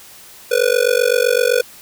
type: tone with amplitude modulation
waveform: square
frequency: 490.6 Hz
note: B4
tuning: 12 cents flat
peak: -9 dBFS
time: 0.51-1.62 s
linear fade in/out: 10 ms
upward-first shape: sine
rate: 47.8 Hz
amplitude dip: 100%
effects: white hiss -41 dBFS RMS until 1.81 s